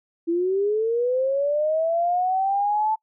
sine linear sweep, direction up, 329.6 to 880 Hz, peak -19 dBFS, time 0.27-2.96 s, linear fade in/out 20 ms, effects noise-tail reverb RT60 0.1 s tail -24 dB re dry

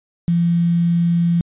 sine tone with quantisation, 170.8 Hz, F3, 38 cents flat, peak -13 dBFS, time 0.28-1.41 s, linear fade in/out 0 ms, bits 6, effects resampled to 8000 Hz

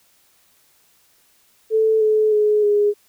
sine tone with pitch steps, 440 / 430.9 / 422.1 / 413.4 Hz, A4 / A4 / G#4 / G#4, 0 / -36 / +28 / -8 cents, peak -13 dBFS, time 1.7-2.94 s, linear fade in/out 50 ms, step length 310 ms, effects white hiss -58 dBFS RMS until 3.08 s

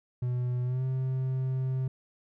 triangle tone with pitch glide, 123.9 to 130.66 Hz, B2 to C3, +6 to -2 cents, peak -25 dBFS, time 0.22-1.88 s, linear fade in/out 5 ms, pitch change +92 cents, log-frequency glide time 0.64-0.84 s, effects none

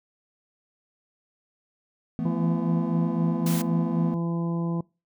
triangle chord, E suspended fourth, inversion none, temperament just, 164.81 / 219.8 / 247.2 Hz, E3 / A3 / B3, 0 / -2 / +2 cents, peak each -28 / -28 / -28 dBFS, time 2.19-4.14 s, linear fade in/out 0 ms
harmonic tone, 168.7 Hz, E3, 40 cents sharp, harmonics 1 / 2 / 3 / 4 / 5 / 6, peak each -25 / -33 / -40 / -44 / -45 / -41 dBFS, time 2.25-4.81 s, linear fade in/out 5 ms
white noise, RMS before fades -34 dBFS, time 3.46-3.62 s, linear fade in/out 5 ms
effects noise-tail reverb RT60 0.3 s tail -25 dB re dry

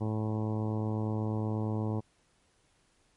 harmonic tone, 108.3 Hz, A2, 27 cents flat, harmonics 1 / 2 / 3 / 4 / 5 / 6 / 7 / 8 / 9 / 10, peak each -31 / -35 / -38 / -41 / -44 / -49 / -47 / -48 / -48 / -54 dBFS, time 0-2.01 s, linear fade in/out 20 ms, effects pink hiss -69 dBFS RMS until 3.16 s + MP3 48 kbps

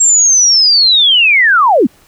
sine linear sweep, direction down, 7550 to 191.7 Hz, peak -5 dBFS, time 0-1.87 s, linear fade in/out 10 ms, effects pink hiss -47 dBFS RMS until 2.07 s

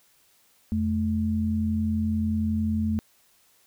sine tone pair together, 86.3 / 217.5 Hz, F2 / A3, -20 / -20 cents, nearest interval octave + major third, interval 1600 cents, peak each -27 / -24 dBFS, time 0.72-2.99 s, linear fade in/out 0 ms, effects white hiss -62 dBFS RMS until 3.66 s

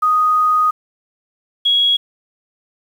sine tone pair in turn, 1244.5 / 3322 Hz, D#6 / G#7, 0 / 0 cents, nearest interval octave + perfect fourth, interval 1700 cents, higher second, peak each -11 / -11 dBFS, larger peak neither, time 0.02-0.71 / 1.65-1.97 s, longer first, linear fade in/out 10 ms, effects 7-bit

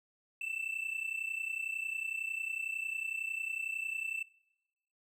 triangle tone pair together, 2637 / 2668 Hz, E7 / E7, 0 / +20 cents, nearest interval unison, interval 20 cents, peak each -38 / -36 dBFS, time 0.41-4.23 s, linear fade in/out 5 ms, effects noise-tail reverb RT60 1.0 s tail -23 dB re dry

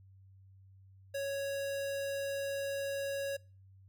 square tone, 554.4 Hz, C#5, in tune, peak -35 dBFS, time 1.14-3.37 s, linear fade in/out 10 ms, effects noise-tail reverb RT60 0.4 s tail -25 dB re dry + added 96 Hz sine -56 dBFS peak until 3.88 s

